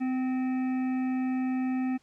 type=harmonic tone with a mistuned harmonic; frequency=257.5 Hz; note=C4; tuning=28 cents flat; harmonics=1 / 3 / 5 / 7 / 9 / 10; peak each=-26 / -40 / -50 / -47 / -51 / -51 dBFS; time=0-1.98 s; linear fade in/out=20 ms; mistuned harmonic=7; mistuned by=+34 cents; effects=pink hiss -66 dBFS RMS until 2.02 s + low-pass 8000 Hz 12 dB/octave